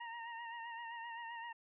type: tone with vibrato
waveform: 25% pulse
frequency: 930 Hz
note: A#5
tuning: 4 cents flat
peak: -40 dBFS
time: 0-1.53 s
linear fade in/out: 10 ms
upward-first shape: sine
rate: 7.7 Hz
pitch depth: 39 cents each way
effects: resampled to 8000 Hz